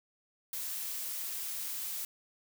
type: noise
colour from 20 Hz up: blue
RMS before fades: -38 dBFS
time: 0.53-2.05 s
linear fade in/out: 2 ms
effects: none